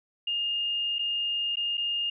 sine tone with dropouts, 2829 Hz, F7, 22 cents sharp, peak -26 dBFS, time 0.27-2.1 s, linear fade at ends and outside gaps 5 ms, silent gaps 0.985-0.991 / 1.557-1.569 / 1.772-1.777 s, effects none

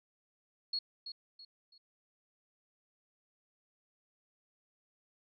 sine tone with echo, 4324 Hz, C#8, 44 cents flat, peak -32 dBFS, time 0.73-0.79 s, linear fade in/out 5 ms, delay 330 ms, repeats 3, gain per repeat -9 dB, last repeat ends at 1.78 s, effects none

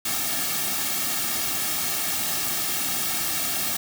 white noise with comb filter, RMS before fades -26 dBFS, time 0.05-3.77 s, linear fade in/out 5 ms, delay 2 ms, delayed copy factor -0.75, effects none

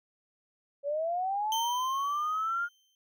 sine linear sweep, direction up, 554.4 to 1427 Hz, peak -28 dBFS, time 0.83-2.69 s, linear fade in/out 50 ms
30% pulse tone with exponential decay, 3111 Hz, G7, 14 cents flat, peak -27 dBFS, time 1.52-2.95 s, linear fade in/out 1 ms, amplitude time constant 310 ms
effects none

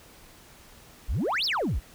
sine exponential two-way sweep, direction up then down, 38.89 to 5610 to 38.89 Hz, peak -22 dBFS, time 1.08-1.8 s, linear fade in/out 20 ms, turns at 1.45 s, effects tanh soft clip ceiling -23 dBFS + pink hiss -52 dBFS RMS until 1.94 s

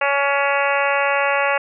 harmonic tone with a mistuned harmonic, 280.8 Hz, C#4, 22 cents sharp, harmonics 2 / 3 / 4 / 5 / 6 / 7 / 8 / 9 / 10, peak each -21 / -23 / -24 / -25 / -26 / -26 / -27 / -28 / -28 dBFS, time 0.01-1.58 s, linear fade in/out 5 ms, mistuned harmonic 10, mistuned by -35 cents, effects none

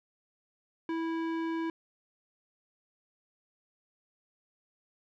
square tone with low-pass filter, 328 Hz, E4, 9 cents flat, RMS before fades -33 dBFS, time 0.89-1.7 s, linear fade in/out 2 ms, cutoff 2100 Hz, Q 0.81, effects none

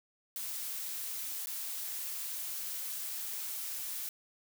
blue noise with dropouts, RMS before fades -39 dBFS, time 0.36-4.09 s, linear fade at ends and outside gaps 1 ms, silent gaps 1.459-1.47 s, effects none

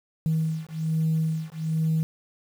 sine beating tone pair, 158.8 / 160 Hz, D#3 / D#3, +36 / +49 cents, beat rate 1.2 Hz, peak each -25 dBFS, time 0.26-2.03 s, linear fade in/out 0 ms, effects tanh soft clip ceiling -17 dBFS + 8-bit

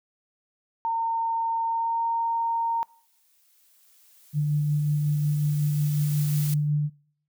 sine tone with pitch glide, 913 to 921.5 Hz, A#5 to A#5, -36 to -20 cents, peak -23 dBFS, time 0.85-2.83 s, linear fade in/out 0 ms, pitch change +16 cents, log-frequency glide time 1.65-2.03 s
blue noise with exponential growth, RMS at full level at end -34 dBFS, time 2.21-6.54 s, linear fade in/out 2 ms, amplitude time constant 940 ms
sine tone with tremolo, 148.2 Hz, D3, 16 cents sharp, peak -20 dBFS, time 4.33-6.9 s, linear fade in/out 50 ms, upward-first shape sine, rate 5.5 Hz, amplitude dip 25%
effects noise-tail reverb RT60 0.6 s tail -24 dB re dry

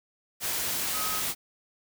sine tone in noise, 1268 Hz, D#6, 32 cents sharp, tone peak -34 dBFS, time 0.92-1.22 s, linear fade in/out 50 ms, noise white, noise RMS -30 dBFS, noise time 0.4-1.35 s, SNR -7 dB, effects none

